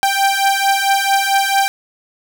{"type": "beating tone pair", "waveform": "sawtooth", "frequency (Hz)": [784, 788.5], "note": ["G5", "G5"], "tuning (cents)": [0, 10], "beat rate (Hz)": 4.5, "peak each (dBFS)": -12, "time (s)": [0.03, 1.68], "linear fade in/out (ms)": 0, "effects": []}